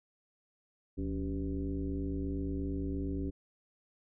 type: tone with frequency modulation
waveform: sine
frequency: 178.8 Hz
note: F3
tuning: 41 cents sharp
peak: -32 dBFS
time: 0.97-3.31 s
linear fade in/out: 20 ms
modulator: 103 Hz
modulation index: 1.8
effects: none

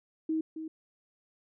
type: tone with echo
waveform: sine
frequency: 317.6 Hz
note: D#4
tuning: 36 cents sharp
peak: -27 dBFS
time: 0.29-0.41 s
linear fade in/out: 5 ms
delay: 270 ms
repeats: 1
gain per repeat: -9 dB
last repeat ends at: 0.68 s
effects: none

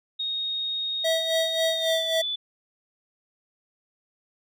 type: tone with pitch glide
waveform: sine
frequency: 3729 to 3479 Hz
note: A#7 to A7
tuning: 0 to -20 cents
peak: -26 dBFS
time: 0.19-2.36 s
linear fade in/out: 10 ms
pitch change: -120 cents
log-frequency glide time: 1.72-2.07 s
type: tone with tremolo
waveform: square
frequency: 650 Hz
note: E5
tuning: 24 cents flat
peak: -22 dBFS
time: 1.04-2.22 s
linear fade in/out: 10 ms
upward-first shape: sine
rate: 3.7 Hz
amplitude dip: 70%
effects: none

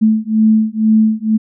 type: beating tone pair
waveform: sine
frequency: 217.4 / 219.5 Hz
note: A3 / A3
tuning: -21 / -4 cents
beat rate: 2.1 Hz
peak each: -12 dBFS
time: 0.01-1.38 s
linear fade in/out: 20 ms
effects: none

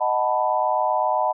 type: chord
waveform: sine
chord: B dominant seventh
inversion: first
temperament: equal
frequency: 622.3 / 740 / 880 / 987.8 Hz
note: D#5 / F#5 / A5 / B5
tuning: 0 / 0 / 0 / 0 cents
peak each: -24 dBFS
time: 0-1.33 s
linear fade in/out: 20 ms
effects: none

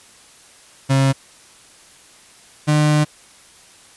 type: tone pair in turn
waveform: 35% pulse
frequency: 135.3 / 150.67 Hz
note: C#3 / D3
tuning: -42 / +45 cents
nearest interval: major second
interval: 187 cents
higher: second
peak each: -11 / -11 dBFS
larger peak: neither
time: 0.89-1.13 / 2.67-3.05 s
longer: second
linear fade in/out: 20 ms
effects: white hiss -47 dBFS RMS until 3.96 s + resampled to 24000 Hz

